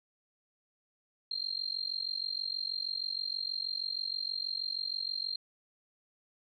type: tone with amplitude modulation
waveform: sine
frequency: 4186 Hz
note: C8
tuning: in tune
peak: -29 dBFS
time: 1.31-5.36 s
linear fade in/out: 5 ms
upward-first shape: sine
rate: 46.3 Hz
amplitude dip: 95%
effects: none